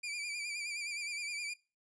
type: tone with vibrato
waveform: sawtooth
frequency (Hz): 2360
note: D7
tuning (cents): +8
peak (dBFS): -34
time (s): 0.03-1.54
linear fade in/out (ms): 10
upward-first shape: sine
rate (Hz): 9.6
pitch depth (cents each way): 58
effects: noise-tail reverb RT60 0.3 s tail -21 dB re dry + resampled to 22050 Hz